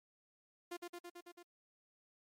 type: tone with echo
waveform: sawtooth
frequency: 349.2 Hz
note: F4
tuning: in tune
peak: -38 dBFS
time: 0.71-0.77 s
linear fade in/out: 10 ms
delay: 110 ms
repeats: 6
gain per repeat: -2 dB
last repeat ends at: 1.43 s
effects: MP3 64 kbps